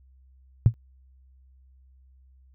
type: tone with exponential decay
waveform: sine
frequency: 114 Hz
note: A#2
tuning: 38 cents flat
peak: -8 dBFS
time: 0.66-0.74 s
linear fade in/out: 0 ms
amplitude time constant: 17 ms
effects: added 65 Hz sine -53 dBFS peak until 2.54 s